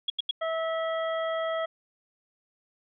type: tone bursts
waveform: sine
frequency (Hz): 3322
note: G#7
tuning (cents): 0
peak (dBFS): -24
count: 3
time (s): 0.08-0.311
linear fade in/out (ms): 5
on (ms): 21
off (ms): 84
type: harmonic tone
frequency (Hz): 650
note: E5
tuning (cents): -24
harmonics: 1 / 2 / 3 / 5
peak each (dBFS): -28 / -34 / -38 / -42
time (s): 0.41-1.66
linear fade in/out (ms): 10
effects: none